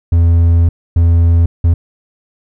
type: tone bursts at uneven times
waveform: triangle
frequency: 84.4 Hz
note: E2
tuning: 41 cents sharp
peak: -4 dBFS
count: 3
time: 0.12-0.69 / 0.96-1.46 / 1.64-1.74 s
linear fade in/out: 5 ms
effects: none